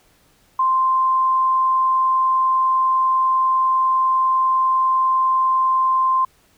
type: tone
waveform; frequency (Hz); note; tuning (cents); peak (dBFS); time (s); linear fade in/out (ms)
sine; 1045; C6; -2; -14; 0.59-6.25; 5
effects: pink hiss -57 dBFS RMS until 6.57 s